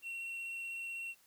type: tone with vibrato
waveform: triangle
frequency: 2726 Hz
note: F7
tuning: 43 cents flat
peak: -38 dBFS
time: 0.02-1.15 s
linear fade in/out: 50 ms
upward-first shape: square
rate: 16 Hz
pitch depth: 8 cents each way
effects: white hiss -67 dBFS RMS until 1.26 s